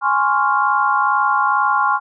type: chord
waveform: sine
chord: Db major seventh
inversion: second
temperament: equal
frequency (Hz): 830.6 / 1046.5 / 1108.7 / 1396.9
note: Ab5 / C6 / Db6 / F6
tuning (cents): 0 / 0 / 0 / 0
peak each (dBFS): -19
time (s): 0.01-2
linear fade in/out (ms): 50
effects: none